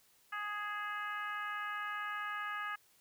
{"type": "harmonic tone with a mistuned harmonic", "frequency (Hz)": 415.3, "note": "G#4", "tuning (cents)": 0, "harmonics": [2, 3, 4, 5, 6, 7], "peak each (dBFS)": [-49, -40, -41, -48, -52, -53], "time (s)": [0.32, 2.76], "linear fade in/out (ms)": 10, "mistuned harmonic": 6, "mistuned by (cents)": 46, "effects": ["white hiss -68 dBFS RMS until 3 s"]}